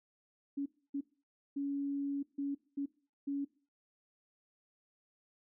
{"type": "tone bursts at uneven times", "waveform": "sine", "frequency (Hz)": 280.8, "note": "C#4", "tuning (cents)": 22, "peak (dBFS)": -33, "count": 6, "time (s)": [[0.57, 0.66], [0.94, 1.01], [1.56, 2.23], [2.38, 2.55], [2.77, 2.86], [3.27, 3.45]], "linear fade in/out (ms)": 10, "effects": ["noise-tail reverb RT60 0.4 s tail -20 dB re dry"]}